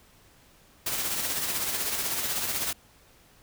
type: noise with tremolo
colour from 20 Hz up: white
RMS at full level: -28 dBFS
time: 0.86-2.73 s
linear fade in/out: 5 ms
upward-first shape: sine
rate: 16 Hz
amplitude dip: 40%
effects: pink hiss -58 dBFS RMS until 3.42 s